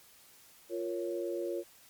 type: chord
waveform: sine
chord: Bb minor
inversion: second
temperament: equal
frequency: 349.2 / 466.2 / 554.4 Hz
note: F4 / Bb4 / Db5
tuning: 0 / 0 / 0 cents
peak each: -35 / -39 / -38 dBFS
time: 0.69-1.64 s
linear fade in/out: 50 ms
effects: white hiss -59 dBFS RMS until 1.89 s + MP3 96 kbps